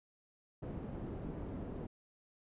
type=low-pass noise; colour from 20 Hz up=white; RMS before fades=-43 dBFS; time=0.62-1.87 s; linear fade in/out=10 ms; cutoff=290 Hz; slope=12 dB/octave; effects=resampled to 8000 Hz